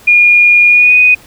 sine tone with pitch glide, 2430 to 2488 Hz, D#7 to D#7, -42 to -1 cents, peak -3 dBFS, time 0.07-1.15 s, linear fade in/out 10 ms, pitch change +41 cents, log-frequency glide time 0.68-0.99 s, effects pink hiss -40 dBFS RMS until 1.26 s

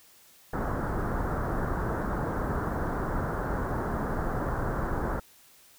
pink low-pass noise, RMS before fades -30 dBFS, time 0.53-5.2 s, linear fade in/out 5 ms, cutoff 1600 Hz, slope 48 dB/octave, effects white hiss -57 dBFS RMS until 5.78 s

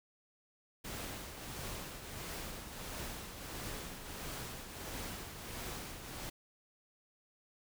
pink noise with tremolo, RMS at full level -42 dBFS, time 0.84-6.3 s, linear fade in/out 10 ms, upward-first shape triangle, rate 1.5 Hz, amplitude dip 55%, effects none

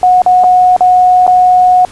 sine tone with dropouts, 730 Hz, F#5, 24 cents flat, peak -3 dBFS, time 0.03-1.85 s, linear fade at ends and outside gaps 1 ms, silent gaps 0.219-0.262 / 0.437-0.441 / 0.765-0.807 / 1.267-1.277 s, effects pink hiss -35 dBFS RMS until 1.91 s + resampled to 24000 Hz

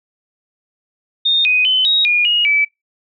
sine tone with pitch steps, 3666 / 2498 / 3042 / 3788 / 2433 / 2876 / 2303 Hz, A#7 / D#7 / F#7 / A#7 / D#7 / F#7 / D7, -30 / +6 / +47 / +27 / -39 / -50 / -34 cents, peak -11 dBFS, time 1.25-2.65 s, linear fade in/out 10 ms, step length 200 ms, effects noise-tail reverb RT60 0.2 s tail -24 dB re dry

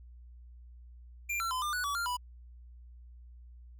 square tone with pitch steps, 2381 / 1353 / 1019 / 1199 / 1475 / 1142 / 1393 / 985 Hz, D7 / E6 / C6 / D6 / F#6 / D6 / F6 / B5, +23 / +45 / -46 / +36 / -6 / -49 / -5 / -5 cents, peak -32 dBFS, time 1.29-2.17 s, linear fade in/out 10 ms, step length 110 ms, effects added 60 Hz sine -49 dBFS peak until 3.79 s

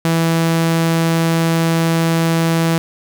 sawtooth tone, 164.81 Hz, E3, in tune, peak -9 dBFS, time 0.05-2.78 s, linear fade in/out 0 ms, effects none

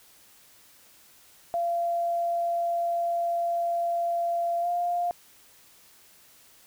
sine tone with pitch glide, 686 to 700.8 Hz, F5 to F5, -31 to +6 cents, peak -24 dBFS, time 1.54-5.11 s, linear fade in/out 0 ms, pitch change +37 cents, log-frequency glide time 4.61-4.67 s, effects white hiss -56 dBFS RMS until 6.66 s

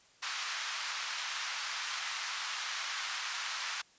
pink band-pass noise, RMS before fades -38 dBFS, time 0.22-3.82 s, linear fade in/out 10 ms, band 1100 to 6700 Hz, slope 24 dB/octave, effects white hiss -63 dBFS RMS until 3.98 s + resampled to 16000 Hz

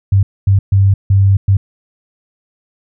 sine tone bursts at uneven times, 98 Hz, G2, in tune, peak -6 dBFS, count 5, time 0.12-0.23 / 0.47-0.59 / 0.72-0.94 / 1.1-1.37 / 1.48-1.57 s, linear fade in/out 5 ms, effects none

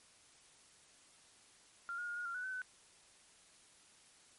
sine tone with pitch steps, 1389 / 1434 / 1422 / 1438 / 1383 / 1481 / 1523 / 1505 Hz, F6 / F6 / F6 / F#6 / F6 / F#6 / F#6 / F#6, -10 / +45 / +31 / -50 / -17 / +1 / +50 / +29 cents, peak -39 dBFS, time 1.89-2.618 s, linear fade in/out 0 ms, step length 91 ms, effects white hiss -64 dBFS RMS until 4.38 s + MP3 48 kbps

